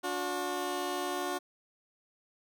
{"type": "tone pair together", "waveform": "15% pulse", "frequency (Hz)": [288.7, 361], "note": ["D4", "F#4"], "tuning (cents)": [-30, -43], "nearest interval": "major third", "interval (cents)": 387, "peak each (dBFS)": [-31, -27], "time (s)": [0.03, 1.39], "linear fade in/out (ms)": 20, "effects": []}